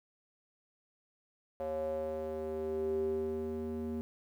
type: tone with band-pass filter sweep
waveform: square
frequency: 78.3 Hz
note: D#2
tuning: 11 cents sharp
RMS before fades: -36 dBFS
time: 1.6-4.01 s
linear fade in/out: 0 ms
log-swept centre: 590 to 290 Hz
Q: 6.6
effects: 11-bit